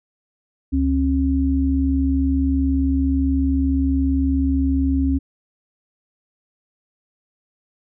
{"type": "tone pair together", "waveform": "sine", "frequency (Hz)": [71.5, 269.9], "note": ["D2", "C#4"], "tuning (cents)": [-46, -46], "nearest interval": "octave + major seventh", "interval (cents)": 2300, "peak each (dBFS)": [-19, -18], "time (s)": [0.72, 5.19], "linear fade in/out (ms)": 20, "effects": []}